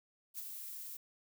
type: noise with ADSR envelope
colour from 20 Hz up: violet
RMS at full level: -41 dBFS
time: 0.34-0.97 s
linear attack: 47 ms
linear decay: 22 ms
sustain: -5 dB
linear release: 4 ms
effects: none